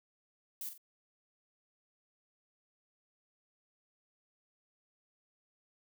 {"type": "noise with echo", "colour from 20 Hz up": "violet", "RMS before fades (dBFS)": -41, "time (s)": [0.61, 0.69], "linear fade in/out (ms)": 2, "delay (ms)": 44, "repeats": 2, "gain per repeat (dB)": -8, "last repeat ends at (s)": 0.778, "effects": []}